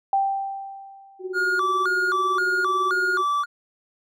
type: tone with exponential decay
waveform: sine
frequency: 784 Hz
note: G5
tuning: in tune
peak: -16 dBFS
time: 0.13-1.42 s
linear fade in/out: 2 ms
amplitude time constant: 280 ms
type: tone with tremolo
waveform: sine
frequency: 371.5 Hz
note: F#4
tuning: 7 cents sharp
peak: -25 dBFS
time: 1.19-3.25 s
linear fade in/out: 50 ms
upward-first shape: sine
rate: 18 Hz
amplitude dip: 70%
type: tone with vibrato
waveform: triangle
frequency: 1286 Hz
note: E6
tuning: 43 cents flat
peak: -18 dBFS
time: 1.33-3.46 s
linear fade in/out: 50 ms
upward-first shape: square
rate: 1.9 Hz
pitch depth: 180 cents each way
effects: none